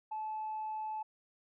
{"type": "tone", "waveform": "sine", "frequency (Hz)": 866, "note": "A5", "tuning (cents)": -28, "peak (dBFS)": -35, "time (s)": [0.11, 1.03], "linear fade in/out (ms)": 10, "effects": ["tanh soft clip ceiling -32 dBFS"]}